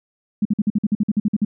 sine tone bursts, 208.9 Hz, G#3, 10 cents sharp, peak -14 dBFS, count 13, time 0.42-1.449 s, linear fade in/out 5 ms, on 33 ms, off 50 ms, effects none

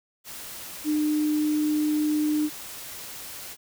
sine tone in noise, 302.5 Hz, D#4, 49 cents flat, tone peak -21 dBFS, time 0.84-2.5 s, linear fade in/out 50 ms, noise white, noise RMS -39 dBFS, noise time 0.24-3.57 s, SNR +15 dB, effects none

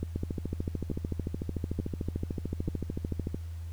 two click trains, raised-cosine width 3 ms, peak -19 / -19 dBFS, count 44 / 4, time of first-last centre 0.16-3.345 / 0.03-2.685 s, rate 13.5 / 1.13 Hz, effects added 83 Hz sine -36 dBFS peak until 3.72 s + pink hiss -59 dBFS RMS until 3.72 s

